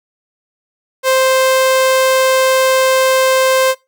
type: tone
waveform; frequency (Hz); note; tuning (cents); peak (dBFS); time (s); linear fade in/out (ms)
sawtooth; 523.3; C5; 0; -6; 1.03-3.75; 50
effects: noise-tail reverb RT60 0.2 s tail -19 dB re dry